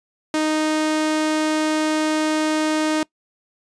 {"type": "tone", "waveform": "sawtooth", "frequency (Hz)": 310, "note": "D#4", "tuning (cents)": -6, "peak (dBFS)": -14, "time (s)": [0.34, 3.03], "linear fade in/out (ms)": 2, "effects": ["noise-tail reverb RT60 0.1 s tail -23 dB re dry", "resampled to 22050 Hz"]}